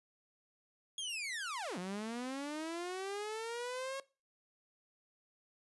sawtooth linear two-way sweep, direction down then up, 3327 to 174.61 to 548 Hz, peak -35 dBFS, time 0.98-4 s, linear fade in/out 2 ms, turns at 1.78 s, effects noise-tail reverb RT60 0.3 s tail -20 dB re dry + resampled to 24000 Hz

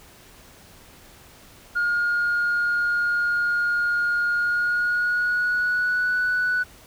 sine tone with pitch glide, 1425 to 1482.9 Hz, F6 to F#6, +34 to +3 cents, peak -18 dBFS, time 1.75-6.64 s, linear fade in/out 20 ms, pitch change +69 cents, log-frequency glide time 4.36-6.17 s, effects tanh soft clip ceiling -17 dBFS + pink hiss -49 dBFS RMS until 6.86 s

